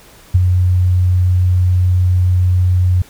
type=tone with ADSR envelope; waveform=sine; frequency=90.7 Hz; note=F#2; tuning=34 cents flat; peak=-4 dBFS; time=0.34-3.02 s; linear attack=12 ms; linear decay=30 ms; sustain=-5 dB; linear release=4 ms; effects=pink hiss -43 dBFS RMS until 3.09 s